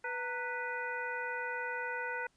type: harmonic tone with a mistuned harmonic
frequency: 493.5 Hz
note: B4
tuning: 1 cent flat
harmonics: 1 / 2 / 3 / 4 / 5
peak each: -42 / -41 / -38 / -43 / -47 dBFS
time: 0.04-2.27 s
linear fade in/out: 5 ms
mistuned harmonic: 2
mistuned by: -120 cents
effects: pink hiss -72 dBFS RMS until 2.36 s + resampled to 22050 Hz